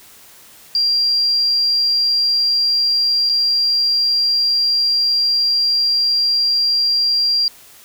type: tone with dropouts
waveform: sine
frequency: 4759 Hz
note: D8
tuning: 22 cents sharp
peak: -13 dBFS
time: 0.75-7.48 s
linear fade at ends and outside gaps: 1 ms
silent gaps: 3.292-3.296 s
effects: white hiss -44 dBFS RMS until 7.84 s